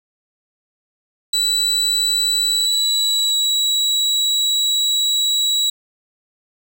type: tone with pitch glide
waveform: 35% pulse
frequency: 3951 to 3892 Hz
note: B7 to B7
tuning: 0 to -26 cents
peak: -14 dBFS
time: 1.33-5.7 s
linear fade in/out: 5 ms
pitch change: -26 cents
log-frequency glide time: 2.45-3.51 s
effects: none